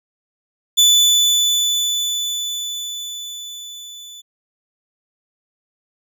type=tone with level ramp; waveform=30% pulse; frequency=3487 Hz; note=A7; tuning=16 cents flat; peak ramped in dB=-6 to -33 dBFS; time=0.77-4.22 s; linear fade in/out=20 ms; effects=none